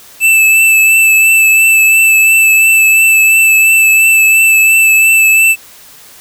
square tone with vibrato, 2637 Hz, E7, in tune, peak -5 dBFS, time 0.2-5.56 s, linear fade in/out 50 ms, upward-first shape triangle, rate 2.9 Hz, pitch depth 23 cents each way, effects white hiss -37 dBFS RMS until 6.2 s

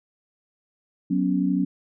sine chord, F# suspended fourth, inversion none, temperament equal with one note detuned, 185 / 246.9 / 278.5 Hz, F#3 / B3 / C#4, 0 / 0 / +8 cents, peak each -23 / -27 / -23 dBFS, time 1.1-1.65 s, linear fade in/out 10 ms, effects none

